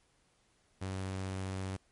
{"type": "tone", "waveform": "sawtooth", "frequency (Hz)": 95, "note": "F#2", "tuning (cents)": 46, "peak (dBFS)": -32, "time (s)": [0.81, 1.77], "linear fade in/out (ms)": 10, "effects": ["pink hiss -71 dBFS RMS until 1.91 s", "MP3 48 kbps"]}